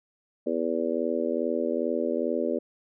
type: harmonic tone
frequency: 82.41 Hz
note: E2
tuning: in tune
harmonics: 3 / 4 / 5 / 6 / 7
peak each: -31 / -31 / -31 / -31 / -31 dBFS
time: 0.46-2.59 s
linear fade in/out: 10 ms
effects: none